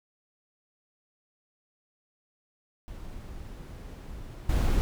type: noise with level steps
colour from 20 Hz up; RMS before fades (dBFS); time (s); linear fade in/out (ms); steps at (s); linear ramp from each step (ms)
brown; -41 / -25; 2.88-4.81; 0; 4.49; 5
effects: none